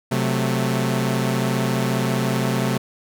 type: chord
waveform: sawtooth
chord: F# diminished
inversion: second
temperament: equal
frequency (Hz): 130.81 / 185 / 220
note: C3 / F#3 / A3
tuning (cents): 0 / 0 / 0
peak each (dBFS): -18 / -22 / -20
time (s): 0.11-2.78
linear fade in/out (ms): 10
effects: none